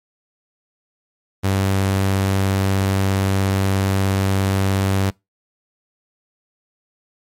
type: tone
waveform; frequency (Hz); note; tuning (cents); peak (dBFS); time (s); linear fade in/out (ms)
sawtooth; 96.9; G2; -20; -12; 1.43-5.11; 20
effects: noise-tail reverb RT60 0.2 s tail -23 dB re dry + MP3 64 kbps